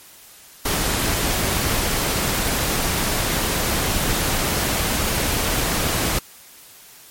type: noise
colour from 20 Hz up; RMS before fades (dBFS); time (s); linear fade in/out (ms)
pink; -21; 0.65-6.19; 5
effects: white hiss -45 dBFS RMS until 7.1 s + MP3 64 kbps